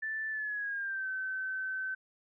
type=tone with pitch glide; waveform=sine; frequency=1760 to 1532.2 Hz; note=A6 to G6; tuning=0 to -40 cents; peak=-33 dBFS; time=0.02-1.95 s; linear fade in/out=10 ms; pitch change=-240 cents; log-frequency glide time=0.3-1.08 s; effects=none